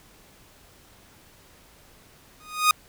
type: tone with exponential growth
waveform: sawtooth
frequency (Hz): 1240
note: D#6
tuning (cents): -6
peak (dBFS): -9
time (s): 2.4-2.71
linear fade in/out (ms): 2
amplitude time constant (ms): 66
effects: pink hiss -54 dBFS RMS until 2.88 s